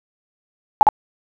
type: tone with echo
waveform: sine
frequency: 850 Hz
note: G#5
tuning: 40 cents sharp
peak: -4 dBFS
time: 0.81-0.83 s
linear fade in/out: 0 ms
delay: 58 ms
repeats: 1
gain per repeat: -3 dB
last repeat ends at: 0.888 s
effects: none